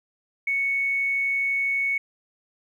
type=tone with tanh clipping; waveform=triangle; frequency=2217 Hz; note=C#7; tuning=in tune; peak=-21 dBFS; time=0.47-1.98 s; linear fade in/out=5 ms; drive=2 dB; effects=none